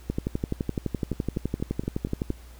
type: two click trains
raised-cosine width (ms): 3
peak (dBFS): -13 / -24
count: 27 / 6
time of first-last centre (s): 0.1-2.303 / 1.13-2.306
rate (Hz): 11.8 / 4.25
effects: added 60 Hz sine -44 dBFS peak until 2.59 s + pink hiss -54 dBFS RMS until 2.59 s